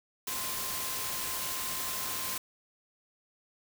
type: tone in noise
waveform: sine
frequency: 1046 Hz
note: C6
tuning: 1 cent flat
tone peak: -44 dBFS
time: 0.27-2.38 s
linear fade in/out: 5 ms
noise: white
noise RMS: -35 dBFS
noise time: 0.27-2.38 s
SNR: -12 dB
effects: none